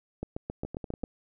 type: two click trains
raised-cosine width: 2 ms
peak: -20 / -23 dBFS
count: 7 / 5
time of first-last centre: 0.23-1.039 / 0.65-1.035 s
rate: 7.42 / 10.4 Hz
effects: none